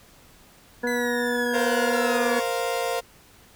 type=harmonic tone; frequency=242.4 Hz; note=B3; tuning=32 cents flat; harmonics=1 / 2 / 3 / 4 / 6 / 7; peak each=-28 / -26 / -38 / -35 / -36 / -29 dBFS; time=0.83-2.4 s; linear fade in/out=10 ms
type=linear sweep; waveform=sawtooth; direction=down; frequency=2021 to 1100 Hz; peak=-29 dBFS; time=0.87-2.41 s; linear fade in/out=2 ms
type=chord; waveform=35% pulse; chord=Bb suspended second; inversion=none; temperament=equal; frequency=466.2 / 523.3 / 698.5 Hz; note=Bb4 / C5 / F5; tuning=0 / 0 / 0 cents; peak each=-27 dBFS; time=1.53-3.01 s; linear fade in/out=20 ms
effects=pink hiss -53 dBFS RMS until 3.55 s